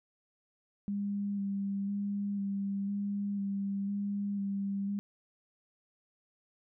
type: tone with vibrato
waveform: sine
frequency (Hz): 200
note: G3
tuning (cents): +35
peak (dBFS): -31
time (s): 0.88-4.99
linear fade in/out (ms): 0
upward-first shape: square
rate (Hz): 1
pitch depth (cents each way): 16
effects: none